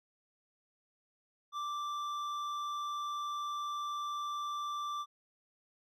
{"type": "tone with hard clipping", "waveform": "sine", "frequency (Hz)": 1174.7, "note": "D6", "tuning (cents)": 0, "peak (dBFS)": -37, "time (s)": [1.52, 5.06], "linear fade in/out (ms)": 50, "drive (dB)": 8, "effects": []}